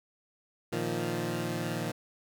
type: chord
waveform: 15% pulse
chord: Bb suspended fourth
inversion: none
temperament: equal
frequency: 116.54 / 155.56 / 174.61 Hz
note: Bb2 / Eb3 / F3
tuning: 0 / 0 / 0 cents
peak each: -29 dBFS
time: 0.72-1.92 s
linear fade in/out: 10 ms
effects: none